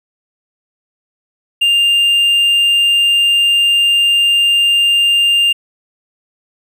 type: tone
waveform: triangle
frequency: 2800 Hz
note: F7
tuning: 4 cents sharp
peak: -7 dBFS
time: 1.61-5.53 s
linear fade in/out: 10 ms
effects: none